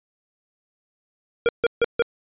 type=tone bursts; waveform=square; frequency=469.6 Hz; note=A#4; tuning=13 cents sharp; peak=-16 dBFS; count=4; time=1.46-2.022 s; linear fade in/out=0 ms; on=28 ms; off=150 ms; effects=resampled to 8000 Hz